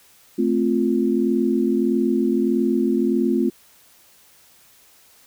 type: chord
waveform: sine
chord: F major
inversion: first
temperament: equal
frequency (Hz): 220 / 261.6 / 349.2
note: A3 / C4 / F4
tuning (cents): 0 / 0 / 0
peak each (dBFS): -21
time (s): 0.38-3.5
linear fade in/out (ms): 10
effects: white hiss -53 dBFS RMS until 5.26 s